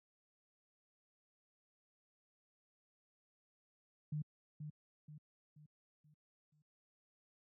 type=tone with echo; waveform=sine; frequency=150.8 Hz; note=D3; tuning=46 cents sharp; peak=-36 dBFS; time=4.12-4.22 s; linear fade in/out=5 ms; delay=480 ms; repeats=5; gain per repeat=-7 dB; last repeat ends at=6.62 s; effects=high-pass 100 Hz 12 dB/octave